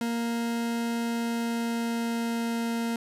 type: tone with pitch glide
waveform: 40% pulse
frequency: 233.1 to 231.6 Hz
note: A#3 to A#3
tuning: 0 to -11 cents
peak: -26 dBFS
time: 0.01-2.96 s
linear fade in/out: 2 ms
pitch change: -11 cents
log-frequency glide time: 0.97-2.7 s
effects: resampled to 32000 Hz + 10-bit